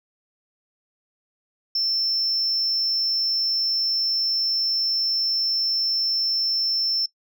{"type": "tone", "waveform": "sine", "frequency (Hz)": 5350, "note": "E8", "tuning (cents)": 25, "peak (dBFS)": -18, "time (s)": [1.75, 7.06], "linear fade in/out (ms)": 5, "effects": ["noise-tail reverb RT60 0.1 s tail -23 dB re dry", "tanh soft clip ceiling -17 dBFS"]}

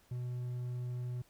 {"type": "tone", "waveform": "triangle", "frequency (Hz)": 123.47, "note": "B2", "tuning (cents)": 0, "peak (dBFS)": -34, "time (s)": [0.11, 1.22], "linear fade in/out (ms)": 5, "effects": ["pink hiss -67 dBFS RMS until 1.29 s"]}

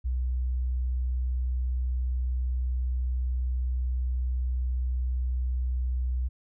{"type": "tone", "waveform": "sine", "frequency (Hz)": 62.6, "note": "B1", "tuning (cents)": 24, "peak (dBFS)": -25, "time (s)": [0.04, 6.29], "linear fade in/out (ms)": 20, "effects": []}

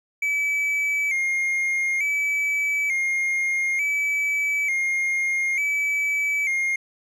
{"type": "tone with vibrato", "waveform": "triangle", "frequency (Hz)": 2212, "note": "C#7", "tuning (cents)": -4, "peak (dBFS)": -19, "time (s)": [0.22, 6.76], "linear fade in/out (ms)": 5, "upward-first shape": "square", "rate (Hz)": 0.56, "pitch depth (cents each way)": 65, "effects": []}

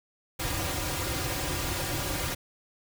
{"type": "noise with comb filter", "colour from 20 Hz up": "pink", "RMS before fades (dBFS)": -31, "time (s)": [0.39, 2.35], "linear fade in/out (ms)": 10, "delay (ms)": 4.6, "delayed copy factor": -0.85, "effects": []}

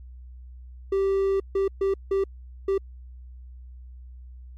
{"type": "tone bursts at uneven times", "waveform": "triangle", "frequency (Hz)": 390, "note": "G4", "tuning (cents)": -9, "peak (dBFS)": -18, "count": 5, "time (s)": [[0.92, 1.4], [1.55, 1.68], [1.81, 1.94], [2.11, 2.24], [2.68, 2.78]], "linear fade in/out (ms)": 5, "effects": ["added 62 Hz sine -40 dBFS peak until 4.57 s", "MP3 64 kbps"]}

